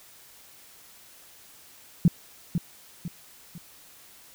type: tone with echo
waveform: sine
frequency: 170.4 Hz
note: F3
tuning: 42 cents flat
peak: -13 dBFS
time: 2.05-2.08 s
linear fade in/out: 2 ms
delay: 500 ms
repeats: 3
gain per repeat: -8 dB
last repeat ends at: 3.58 s
effects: white hiss -52 dBFS RMS until 4.34 s